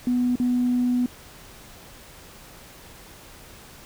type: tone with dropouts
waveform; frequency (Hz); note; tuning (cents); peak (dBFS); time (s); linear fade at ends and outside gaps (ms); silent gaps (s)
sine; 246.9; B3; 0; -18; 0.07-1.06; 2; 0.356-0.399
effects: tanh soft clip ceiling -14 dBFS + pink hiss -46 dBFS RMS until 3.85 s